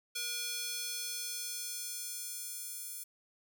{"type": "tone with high-pass filter sweep", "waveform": "square", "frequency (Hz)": 480, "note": "B4", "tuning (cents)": -49, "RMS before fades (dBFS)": -40, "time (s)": [0.15, 3.04], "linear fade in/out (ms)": 10, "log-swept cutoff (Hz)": [3300, 10000], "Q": 0.87, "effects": []}